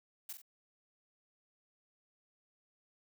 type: noise with echo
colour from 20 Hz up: blue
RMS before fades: -43 dBFS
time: 0.29-0.33 s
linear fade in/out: 5 ms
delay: 44 ms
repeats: 2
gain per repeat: -7 dB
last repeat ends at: 0.418 s
effects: none